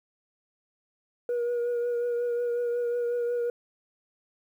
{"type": "tone with vibrato", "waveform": "sine", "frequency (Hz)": 479.4, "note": "A#4", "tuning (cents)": 48, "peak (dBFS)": -23, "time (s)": [1.29, 3.5], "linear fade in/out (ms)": 2, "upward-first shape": "triangle", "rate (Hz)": 5.5, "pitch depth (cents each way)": 26, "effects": ["tanh soft clip ceiling -24 dBFS", "10-bit"]}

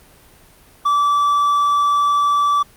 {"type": "tone", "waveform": "triangle", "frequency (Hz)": 1158, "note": "D6", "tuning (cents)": -25, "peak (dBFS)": -11, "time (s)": [0.85, 2.63], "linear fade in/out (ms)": 10, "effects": ["pink hiss -48 dBFS RMS until 2.76 s", "Opus 32 kbps"]}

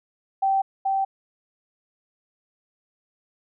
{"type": "tone with echo", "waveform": "sine", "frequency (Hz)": 777, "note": "G5", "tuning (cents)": -16, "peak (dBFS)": -18, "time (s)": [0.42, 0.62], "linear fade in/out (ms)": 10, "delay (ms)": 430, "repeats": 1, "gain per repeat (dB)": -2, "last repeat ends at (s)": 1.05, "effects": []}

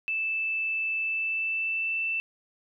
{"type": "tone with pitch glide", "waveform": "sine", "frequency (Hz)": [2637, 2661], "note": ["E7", "E7"], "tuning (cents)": [0, 16], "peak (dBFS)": -26, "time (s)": [0.08, 2.2], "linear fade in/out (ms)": 0, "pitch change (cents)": 16, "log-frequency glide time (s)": [1.02, 2], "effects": []}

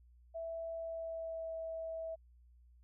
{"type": "tone with pitch glide", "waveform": "sine", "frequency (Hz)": [659.3, 651.4], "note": ["E5", "E5"], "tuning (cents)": [0, -21], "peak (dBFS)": -39, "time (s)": [0.34, 2.16], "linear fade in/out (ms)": 20, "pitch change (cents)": -21, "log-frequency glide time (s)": [0.74, 1.54], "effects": ["added 60 Hz sine -60 dBFS peak until 2.83 s"]}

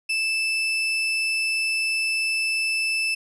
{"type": "tone", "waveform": "35% pulse", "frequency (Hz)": 2637, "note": "E7", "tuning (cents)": 0, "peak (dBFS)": -20, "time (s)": [0.09, 3.15], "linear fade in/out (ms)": 10, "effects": ["resampled to 24000 Hz"]}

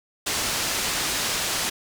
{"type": "low-pass noise", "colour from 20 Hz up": "white", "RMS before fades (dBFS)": -26, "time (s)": [0.26, 1.7], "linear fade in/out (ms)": 10, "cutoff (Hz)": 7400, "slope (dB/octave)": 12, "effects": []}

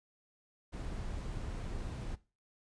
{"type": "noise", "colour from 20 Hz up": "brown", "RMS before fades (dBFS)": -40, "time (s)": [0.72, 2.16], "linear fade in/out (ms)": 20, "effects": ["noise-tail reverb RT60 0.3 s tail -18 dB re dry", "resampled to 22050 Hz"]}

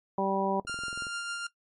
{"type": "harmonic tone", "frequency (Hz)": 194.6, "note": "G3", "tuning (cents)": -12, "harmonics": [1, 2, 3, 4, 5], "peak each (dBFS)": [-32, -32, -32, -32, -32], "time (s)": [0.18, 0.6], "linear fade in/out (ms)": 2}
{"type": "click train", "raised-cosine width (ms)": 2, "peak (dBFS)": -33, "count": 10, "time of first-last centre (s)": [0.65, 1.069], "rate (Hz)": 21.5}
{"type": "tone with tremolo", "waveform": "sawtooth", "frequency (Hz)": 1396.9, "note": "F6", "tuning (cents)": 0, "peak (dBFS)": -28, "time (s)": [0.67, 1.47], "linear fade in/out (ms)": 5, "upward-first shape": "triangle", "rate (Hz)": 6.6, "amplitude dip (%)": 35}
{"effects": ["noise-tail reverb RT60 0.1 s tail -18 dB re dry", "MP3 48 kbps"]}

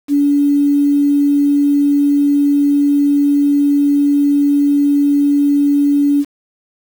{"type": "tone with quantisation", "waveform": "sine", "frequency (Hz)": 286.4, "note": "D4", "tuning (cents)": -43, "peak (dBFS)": -9, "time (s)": [0.08, 6.25], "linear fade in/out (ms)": 50, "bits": 6, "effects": []}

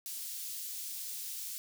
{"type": "high-pass noise", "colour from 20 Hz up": "white", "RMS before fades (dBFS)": -41, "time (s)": [0.06, 1.58], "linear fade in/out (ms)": 0, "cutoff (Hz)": 4300, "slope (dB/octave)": 12, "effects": []}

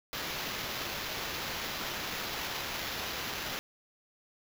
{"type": "noise with sample-and-hold", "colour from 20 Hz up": "white", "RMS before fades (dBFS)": -37, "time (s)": [0.13, 3.59], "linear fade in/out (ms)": 0, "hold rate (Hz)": 8820, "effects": []}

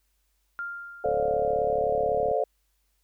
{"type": "tone with exponential decay", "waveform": "sine", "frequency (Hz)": 1396.9, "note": "F6", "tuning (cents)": 0, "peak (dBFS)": -29, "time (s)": [0.59, 1.79], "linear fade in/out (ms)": 0, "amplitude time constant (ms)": 260}
{"type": "chord", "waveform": "sine", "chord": "D minor seventh", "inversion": "second", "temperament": "just", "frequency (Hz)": [440.5, 528.6, 587.3, 704.8], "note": ["A4", "C5", "D5", "F5"], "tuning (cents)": [2, 18, 0, 16], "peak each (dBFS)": -28, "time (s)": [1.04, 2.44], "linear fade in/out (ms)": 5}
{"type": "click train", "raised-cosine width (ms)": 3, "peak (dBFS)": -27, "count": 46, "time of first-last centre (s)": [1.06, 2.313], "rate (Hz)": 35.9}
{"effects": ["added 50 Hz sine -70 dBFS peak until 3.03 s", "white hiss -74 dBFS RMS until 3.03 s"]}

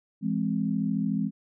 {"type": "chord", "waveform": "sine", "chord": "E augmented", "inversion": "none", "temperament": "equal with one note detuned", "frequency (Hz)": [168.08, 207.7, 261.6], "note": ["E3", "G#3", "B#3"], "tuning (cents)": [34, 0, 0], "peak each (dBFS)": [-30, -27, -30], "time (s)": [0.21, 1.31], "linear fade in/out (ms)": 50, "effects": []}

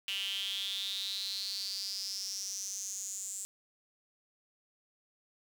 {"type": "tone with high-pass filter sweep", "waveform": "sawtooth", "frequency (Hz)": 196, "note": "G3", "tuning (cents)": 0, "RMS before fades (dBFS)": -38, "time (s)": [0.08, 3.45], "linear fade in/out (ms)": 0, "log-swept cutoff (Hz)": [2900, 7600], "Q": 9, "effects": []}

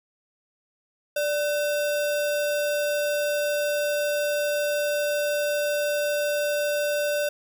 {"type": "tone with sample-and-hold", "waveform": "sine", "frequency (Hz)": 587.3, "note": "D5", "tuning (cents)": 0, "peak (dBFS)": -22, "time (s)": [1.16, 7.29], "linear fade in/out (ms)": 5, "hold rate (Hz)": 2100, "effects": []}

